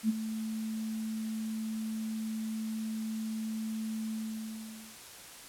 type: tone with ADSR envelope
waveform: sine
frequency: 220 Hz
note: A3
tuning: in tune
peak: -22 dBFS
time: 0.03-4.98 s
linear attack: 62 ms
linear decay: 24 ms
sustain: -11 dB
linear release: 850 ms
effects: white hiss -49 dBFS RMS until 5.48 s + low-pass 12000 Hz 12 dB/octave